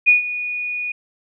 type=tone with ADSR envelope; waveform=sine; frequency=2460 Hz; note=D#7; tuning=20 cents flat; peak=-7 dBFS; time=0.06-0.92 s; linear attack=26 ms; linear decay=130 ms; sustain=-15 dB; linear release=5 ms; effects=none